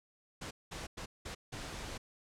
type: noise bursts at uneven times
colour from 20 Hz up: pink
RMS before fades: -43 dBFS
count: 5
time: 0.41-0.51 / 0.71-0.87 / 0.97-1.06 / 1.25-1.35 / 1.52-1.98 s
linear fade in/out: 10 ms
effects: low-pass 8000 Hz 12 dB/octave

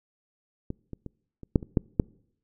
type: clicks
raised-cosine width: 3 ms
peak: -19 / -24 / -25 / -29 / -6 / -25 / -8 / -7 dBFS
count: 8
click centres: 0.704 / 0.933 / 1.063 / 1.433 / 1.558 / 1.628 / 1.772 / 1.998 s
effects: noise-tail reverb RT60 0.7 s tail -26 dB re dry

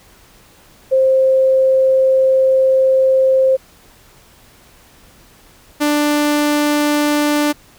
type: tone pair in turn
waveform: sine / sawtooth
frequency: 527 / 295.2 Hz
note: C5 / D4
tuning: +12 / +9 cents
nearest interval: minor seventh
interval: 1003 cents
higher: first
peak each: -9 dBFS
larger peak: neither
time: 0.91-3.57 / 5.8-7.53 s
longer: first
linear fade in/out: 20 ms
effects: pink hiss -47 dBFS RMS until 7.78 s

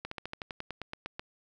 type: slowing click train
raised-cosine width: 0.3 ms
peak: -21 dBFS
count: 13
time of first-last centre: 0.05-1.195 s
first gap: 64 ms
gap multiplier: 1.07
effects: none

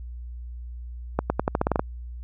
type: accelerating click train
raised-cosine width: 1 ms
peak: -7 dBFS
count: 10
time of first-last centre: 1.19-1.795 s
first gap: 110 ms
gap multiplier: 0.87
effects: added 60 Hz sine -34 dBFS peak until 2.23 s

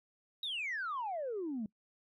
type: exponential sweep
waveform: sine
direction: down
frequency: 3869 to 203.8 Hz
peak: -34 dBFS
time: 0.43-1.66 s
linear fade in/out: 2 ms
effects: noise-tail reverb RT60 0.1 s tail -23 dB re dry + tanh soft clip ceiling -32 dBFS

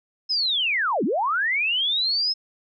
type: linear two-way sweep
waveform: sine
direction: down then up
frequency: 5230 to 181 to 5230 Hz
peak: -20 dBFS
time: 0.29-2.34 s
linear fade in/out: 20 ms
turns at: 1.04 s
effects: none

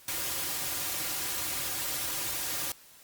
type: noise with comb filter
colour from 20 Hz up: white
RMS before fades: -33 dBFS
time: 0.08-2.72 s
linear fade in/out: 2 ms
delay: 4.6 ms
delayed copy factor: -0.7
effects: white hiss -55 dBFS RMS until 3.03 s + Opus 48 kbps

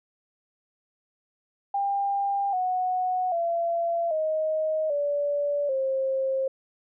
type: tone with pitch steps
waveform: sine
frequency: 798 / 736 / 678.8 / 626.1 / 577.5 / 532.6 Hz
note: G5 / F#5 / F5 / D#5 / D5 / C5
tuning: +31 / -9 / -49 / +11 / -29 / +31 cents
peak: -23 dBFS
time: 1.74-6.48 s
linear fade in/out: 5 ms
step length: 790 ms
effects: none

